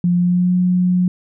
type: tone with pitch glide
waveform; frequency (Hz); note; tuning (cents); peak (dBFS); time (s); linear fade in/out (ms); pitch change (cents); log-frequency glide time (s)
sine; 176 to 180.63; F3 to F#3; +14 to -41; -12; 0.04-1.08; 2; +45; 0.15-0.53
effects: none